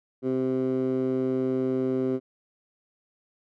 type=tone with band-pass filter; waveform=15% pulse; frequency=130 Hz; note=C3; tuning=11 cents flat; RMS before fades=-26 dBFS; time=0.22-2.2 s; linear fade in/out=50 ms; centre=330 Hz; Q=2.5; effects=none